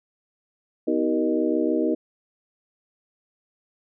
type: tone cluster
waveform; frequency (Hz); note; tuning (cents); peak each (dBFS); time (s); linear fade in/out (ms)
sine; 250.8 / 318.1 / 384 / 470.4 / 614; B3 / D#4 / G4 / A#4 / D#5; +27 / +38 / -36 / +16 / -23; -27 / -23 / -27 / -27 / -30; 0.87-1.95; 10
effects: none